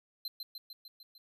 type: tone with echo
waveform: square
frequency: 4104 Hz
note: C8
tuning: 34 cents flat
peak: -36 dBFS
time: 0.25-0.28 s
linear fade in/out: 2 ms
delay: 150 ms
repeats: 6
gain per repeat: -3 dB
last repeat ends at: 1.18 s
effects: none